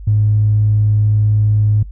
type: tone with tanh clipping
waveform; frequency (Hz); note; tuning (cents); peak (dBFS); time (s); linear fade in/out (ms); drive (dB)
triangle; 105.7; G#2; +31; -10; 0.07-1.83; 5; 4
effects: noise-tail reverb RT60 0.1 s tail -20 dB re dry + added 50 Hz sine -28 dBFS peak until 1.91 s